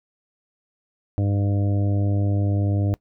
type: harmonic tone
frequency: 100.6 Hz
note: G2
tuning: 45 cents sharp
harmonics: 1 / 2 / 3 / 4 / 5 / 6 / 7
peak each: -19 / -31 / -28 / -40 / -37 / -36 / -41 dBFS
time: 1.18-2.94 s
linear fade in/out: 0 ms
effects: noise-tail reverb RT60 0.1 s tail -21 dB re dry